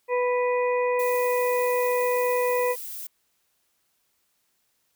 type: harmonic tone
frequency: 493.9 Hz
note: B4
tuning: in tune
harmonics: 1 / 2 / 4 / 5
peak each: -22 / -28 / -34 / -36 dBFS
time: 0.08-2.76 s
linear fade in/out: 50 ms
type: noise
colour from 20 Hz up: violet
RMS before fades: -36 dBFS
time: 0.99-3.07 s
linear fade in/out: 5 ms
effects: white hiss -71 dBFS RMS until 4.95 s